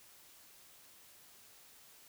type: silence
effects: white hiss -60 dBFS RMS until 2.08 s